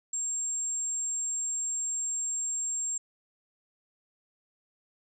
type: tone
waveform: sine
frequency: 7459 Hz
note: A#8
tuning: in tune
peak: -29 dBFS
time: 0.13-2.98 s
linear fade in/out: 5 ms
effects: none